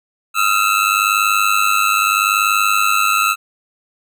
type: ring-modulated tone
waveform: 25% pulse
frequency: 1318.5 Hz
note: E6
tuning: in tune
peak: -6 dBFS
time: 0.34-3.36 s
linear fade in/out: 50 ms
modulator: 50.4 Hz
effects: none